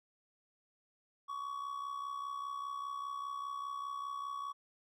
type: tone with amplitude modulation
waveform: triangle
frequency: 1125 Hz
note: C#6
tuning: 25 cents sharp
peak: -34 dBFS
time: 1.28-4.53 s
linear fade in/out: 20 ms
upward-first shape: sine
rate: 65 Hz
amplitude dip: 60%
effects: none